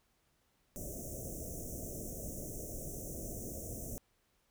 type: band-stop noise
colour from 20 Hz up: pink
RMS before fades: -43 dBFS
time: 0.76-3.98 s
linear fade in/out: 0 ms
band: 680 to 5800 Hz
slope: 96 dB/octave
effects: pink hiss -75 dBFS RMS until 4.5 s